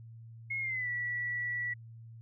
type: tone with pitch glide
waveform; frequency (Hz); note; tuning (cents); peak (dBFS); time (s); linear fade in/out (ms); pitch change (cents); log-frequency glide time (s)
sine; 2162 to 1948.5; C#7 to B6; -44 to -24; -32; 0.5-1.74; 10; -180; 0.6-0.89
effects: added 114 Hz sine -47 dBFS peak until 2.21 s